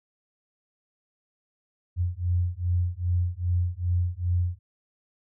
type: beating tone pair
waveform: sine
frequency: 87.31 / 89.81 Hz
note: F2 / F2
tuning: 0 / +49 cents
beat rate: 2.5 Hz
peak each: -26 / -26 dBFS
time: 1.96-4.59 s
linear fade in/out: 50 ms
effects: none